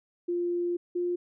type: tone pair in turn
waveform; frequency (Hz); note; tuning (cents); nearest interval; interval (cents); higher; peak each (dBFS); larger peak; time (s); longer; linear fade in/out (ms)
sine; 349.2 / 352.6; F4 / F4; 0 / +17; unison; 17; second; -26; neither; 0.28-0.77 / 0.95-1.16; first; 10
effects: none